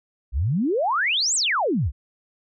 sine exponential two-way sweep, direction up then down, 55 to 8260 to 55 Hz, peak -19 dBFS, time 0.32-1.92 s, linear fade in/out 50 ms, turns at 1.35 s, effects none

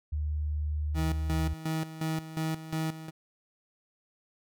sine tone, 75.2 Hz, D2, 42 cents sharp, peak -28 dBFS, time 0.12-1.54 s, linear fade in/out 10 ms
30% pulse tone with tremolo, 159.2 Hz, D#3, 40 cents sharp, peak -26 dBFS, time 0.94-3.11 s, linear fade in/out 50 ms, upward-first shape square, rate 2.8 Hz, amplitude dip 75%
effects none

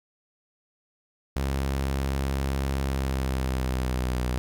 sawtooth tone with pitch glide, 67.8 to 62.17 Hz, C#2 to B1, -38 to +12 cents, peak -21 dBFS, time 1.36-4.38 s, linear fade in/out 0 ms, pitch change -150 cents, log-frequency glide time 2.8-4.22 s, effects 10-bit

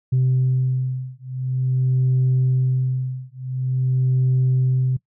sine beating tone pair, 128.7 / 129.17 Hz, C3 / C3, -28 / -22 cents, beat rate 0.47 Hz, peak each -19 dBFS, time 0.12-4.97 s, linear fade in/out 10 ms, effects noise-tail reverb RT60 0.1 s tail -20 dB re dry + tanh soft clip ceiling -12 dBFS

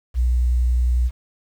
sine tone with vibrato, 61.1 Hz, B1, 18 cents flat, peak -15 dBFS, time 0.14-1.11 s, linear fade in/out 50 ms, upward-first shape sine, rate 11 Hz, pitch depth 11 cents each way, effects 8-bit

